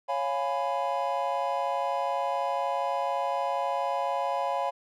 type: chord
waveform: triangle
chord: C# dominant seventh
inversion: none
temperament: equal with one note detuned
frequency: 554.4 / 698.5 / 830.6 / 997.5 Hz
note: C#5 / E#5 / G#5 / B5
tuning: 0 / 0 / 0 / +17 cents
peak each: -30 dBFS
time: 0.08-4.71 s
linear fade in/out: 20 ms
effects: none